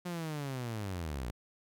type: linear sweep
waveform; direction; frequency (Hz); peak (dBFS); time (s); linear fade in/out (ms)
sawtooth; down; 180 to 55; -32; 0.05-1.31; 10
effects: none